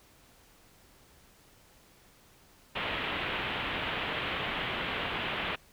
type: low-pass noise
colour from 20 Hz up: white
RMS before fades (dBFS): -34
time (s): 2.75-5.56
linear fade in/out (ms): 10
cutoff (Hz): 3300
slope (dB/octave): 48
effects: pink hiss -60 dBFS RMS until 5.72 s